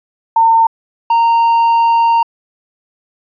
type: tone pair in turn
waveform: sine / triangle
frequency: 908 / 924.9 Hz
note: A#5 / A#5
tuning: -46 / -14 cents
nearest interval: unison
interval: 32 cents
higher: second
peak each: -6 dBFS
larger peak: neither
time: 0.36-0.67 / 1.1-2.23 s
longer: second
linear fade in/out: 5 ms
effects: resampled to 11025 Hz